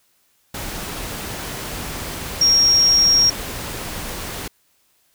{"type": "tone in noise", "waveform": "sine", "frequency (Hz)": 5588, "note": "F8", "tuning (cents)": 0, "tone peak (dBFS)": -11, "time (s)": [2.41, 3.3], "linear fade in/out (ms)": 5, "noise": "pink", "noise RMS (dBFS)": -29, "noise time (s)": [0.54, 4.48], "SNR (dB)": 15, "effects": ["white hiss -62 dBFS RMS until 5.14 s"]}